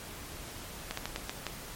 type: slowing click train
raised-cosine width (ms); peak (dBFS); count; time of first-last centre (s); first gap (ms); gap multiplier
0.2; -16; 6; 0.91-1.467; 64; 1.28
effects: pink hiss -44 dBFS RMS until 1.75 s + MP3 64 kbps

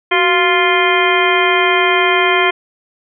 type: harmonic tone with a mistuned harmonic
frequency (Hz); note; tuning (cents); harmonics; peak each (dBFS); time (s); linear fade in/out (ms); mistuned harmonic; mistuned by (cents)
349.2; F4; 0; 1 / 2 / 3 / 4 / 5 / 6 / 7 / 9; -16 / -19 / -17 / -21 / -20 / -17 / -20 / -21; 0.11-2.51; 10; 1; +110
effects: none

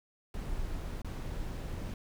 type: noise with dropouts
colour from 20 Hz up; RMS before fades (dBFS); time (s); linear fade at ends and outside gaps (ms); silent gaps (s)
brown; -37; 0.34-1.94; 2; 1.019-1.046
effects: none

